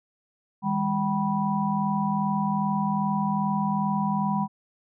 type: tone cluster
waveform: sine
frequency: 160.2 / 202.7 / 768 / 980 Hz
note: E3 / G#3 / G5 / B5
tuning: -49 / -42 / -36 / -14 cents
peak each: -31 / -25 / -31 / -28 dBFS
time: 0.62-4.48 s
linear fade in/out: 50 ms
effects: none